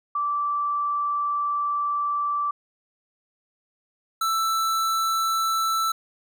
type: tone pair in turn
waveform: sine / square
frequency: 1165 / 1325.2 Hz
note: D6 / E6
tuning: -14 / +9 cents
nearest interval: major second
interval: 223 cents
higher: second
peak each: -22 dBFS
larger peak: neither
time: 0.15-2.51 / 4.21-5.92 s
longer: first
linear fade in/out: 5 ms
effects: none